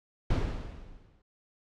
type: noise with exponential decay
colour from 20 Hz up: brown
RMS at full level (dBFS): -24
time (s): 0.3-1.22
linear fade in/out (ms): 5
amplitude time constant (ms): 200
effects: low-pass 5000 Hz 12 dB/octave